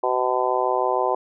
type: harmonic tone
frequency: 126.5 Hz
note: B2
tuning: 42 cents sharp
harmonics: 3 / 4 / 5 / 6 / 7 / 8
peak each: -26 / -26 / -26 / -26 / -26 / -26 dBFS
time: 0.03-1.15 s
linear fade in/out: 5 ms
effects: none